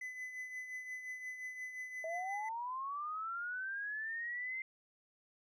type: tone with tremolo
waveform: triangle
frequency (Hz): 2012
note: B6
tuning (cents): +32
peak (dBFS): -38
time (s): 0.01-2.49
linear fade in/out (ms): 5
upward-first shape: triangle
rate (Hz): 5.7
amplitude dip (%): 60
type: linear sweep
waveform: sine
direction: up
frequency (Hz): 635 to 2093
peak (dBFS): -38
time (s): 2.04-4.62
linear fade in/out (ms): 2
effects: none